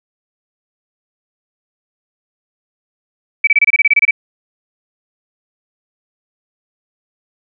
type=tone bursts; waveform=sine; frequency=2300 Hz; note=D7; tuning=37 cents flat; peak=-6 dBFS; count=12; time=3.44-4.11 s; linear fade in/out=5 ms; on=32 ms; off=26 ms; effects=none